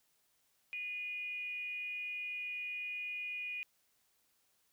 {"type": "tone with frequency modulation", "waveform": "sine", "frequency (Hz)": 2458, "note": "D#7", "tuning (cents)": -22, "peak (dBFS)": -38, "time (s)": [0.73, 3.63], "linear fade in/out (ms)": 0, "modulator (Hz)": 417, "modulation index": 0.29, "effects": ["white hiss -75 dBFS RMS until 4.72 s"]}